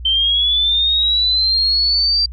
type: linear sweep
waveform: sine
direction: up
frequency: 3100 to 4712 Hz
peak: -12 dBFS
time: 0.05-2.26 s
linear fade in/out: 5 ms
effects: added 60 Hz sine -27 dBFS peak until 2.32 s + MP3 64 kbps